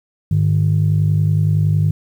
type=tone pair together; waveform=sine; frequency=102.3 / 153.1 Hz; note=G#2 / D#3; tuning=-26 / -28 cents; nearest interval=perfect fifth; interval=698 cents; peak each=-14 dBFS; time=0.31-1.91 s; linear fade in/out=5 ms; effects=tanh soft clip ceiling -6 dBFS + 8-bit

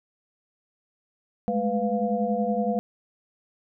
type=tone cluster; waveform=sine; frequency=206.3 / 217 / 495.9 / 698 Hz; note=G#3 / A3 / B4 / F5; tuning=-11 / -24 / +7 / -1 cents; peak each=-28 dBFS; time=1.48-2.79 s; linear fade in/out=0 ms; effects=none

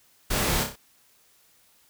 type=noise with echo; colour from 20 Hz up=pink; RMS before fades=-26 dBFS; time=0.3-0.64 s; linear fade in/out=10 ms; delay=30 ms; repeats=4; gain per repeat=-5 dB; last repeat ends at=0.76 s; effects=white hiss -61 dBFS RMS until 1.89 s

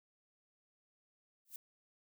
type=noise with exponential growth; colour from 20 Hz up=violet; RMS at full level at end=-42 dBFS; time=1.45-1.56 s; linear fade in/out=2 ms; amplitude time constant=23 ms; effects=none

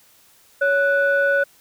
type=tone pair together; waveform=sine; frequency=559.5 / 1480 Hz; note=C#5 / F#6; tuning=+16 / 0 cents; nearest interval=octave + perfect fourth; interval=1684 cents; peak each=-17 dBFS; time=0.61-1.44 s; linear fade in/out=10 ms; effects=tanh soft clip ceiling -9 dBFS + white hiss -54 dBFS RMS until 1.6 s

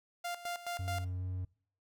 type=tone with tremolo; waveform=sawtooth; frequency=698 Hz; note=F5; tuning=1 cent flat; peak=-32 dBFS; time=0.24-1.05 s; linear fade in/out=10 ms; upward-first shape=square; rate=4.7 Hz; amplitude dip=75%
type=tone with vibrato; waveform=triangle; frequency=91.6 Hz; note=F#2; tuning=17 cents flat; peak=-33 dBFS; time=0.79-1.45 s; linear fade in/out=5 ms; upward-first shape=square; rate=2.4 Hz; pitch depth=8 cents each way
effects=noise-tail reverb RT60 0.5 s tail -23 dB re dry

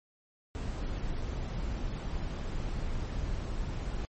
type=noise with dropouts; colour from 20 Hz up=brown; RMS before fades=-34 dBFS; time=0.55-4.05 s; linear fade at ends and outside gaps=0 ms; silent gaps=1.217-1.223 s; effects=MP3 32 kbps

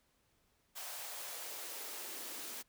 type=noise with high-pass filter sweep; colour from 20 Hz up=white; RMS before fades=-45 dBFS; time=0.75-2.63 s; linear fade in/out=20 ms; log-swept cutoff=730 to 260 Hz; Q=1.8; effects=pink hiss -75 dBFS RMS until 2.68 s

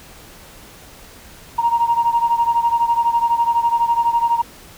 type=beating tone pair; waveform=sine; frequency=932.3 / 944.3 Hz; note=A#5 / A#5; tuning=0 / +22 cents; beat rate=12 Hz; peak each=-15 / -18 dBFS; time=1.58-4.42 s; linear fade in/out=10 ms; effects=tanh soft clip ceiling -7 dBFS + pink hiss -42 dBFS RMS until 4.77 s

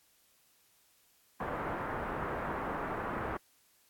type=low-pass noise; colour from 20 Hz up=white; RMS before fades=-37 dBFS; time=1.4-3.37 s; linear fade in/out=5 ms; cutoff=1400 Hz; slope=24 dB/octave; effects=white hiss -68 dBFS RMS until 3.89 s + AAC 64 kbps

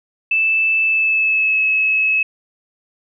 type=tone with pitch glide; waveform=sine; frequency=2636 to 2582 Hz; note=E7 to E7; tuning=-1 to -37 cents; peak=-13 dBFS; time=0.31-2.23 s; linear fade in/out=5 ms; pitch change=-36 cents; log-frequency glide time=0.83-1.63 s; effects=none

